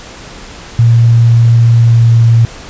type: tone with pitch glide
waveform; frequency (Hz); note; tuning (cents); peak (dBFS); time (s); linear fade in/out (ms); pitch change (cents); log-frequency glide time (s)
sine; 116.54 to 115.47; A#2 to A#2; 0 to -16; -3; 0.79-2.45; 0; -16; 1.77-2.18
effects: pink hiss -30 dBFS RMS until 2.69 s + resampled to 16000 Hz